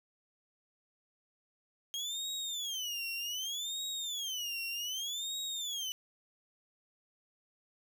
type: tone with vibrato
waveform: 30% pulse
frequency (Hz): 3221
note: G7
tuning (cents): +46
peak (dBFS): -33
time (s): 1.94-5.92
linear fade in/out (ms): 0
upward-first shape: sine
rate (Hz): 0.65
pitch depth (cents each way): 280
effects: none